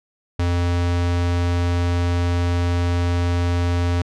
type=tone; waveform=square; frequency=87.31 Hz; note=F2; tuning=in tune; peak=-18 dBFS; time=0.39-4.02 s; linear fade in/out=5 ms; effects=low-pass 6000 Hz 12 dB/octave